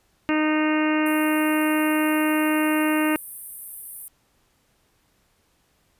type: harmonic tone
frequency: 307.9 Hz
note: D#4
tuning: 18 cents flat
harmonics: 1 / 2 / 3 / 4 / 5 / 6 / 7 / 8 / 9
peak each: -20 / -29 / -31 / -31 / -32 / -32 / -33 / -35 / -33 dBFS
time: 0.29-3.16 s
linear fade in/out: 0 ms
type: high-pass noise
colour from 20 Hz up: white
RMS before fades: -35 dBFS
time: 1.06-4.08 s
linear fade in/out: 0 ms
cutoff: 8900 Hz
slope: 96 dB/octave
effects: pink hiss -65 dBFS RMS until 5.99 s + resampled to 32000 Hz